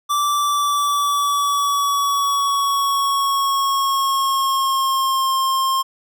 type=tone with pitch glide; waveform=square; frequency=1167 to 1064 Hz; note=D6 to C6; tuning=-11 to +29 cents; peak=-17 dBFS; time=0.09-5.83 s; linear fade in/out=20 ms; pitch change=-160 cents; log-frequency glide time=0.36-5.33 s; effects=none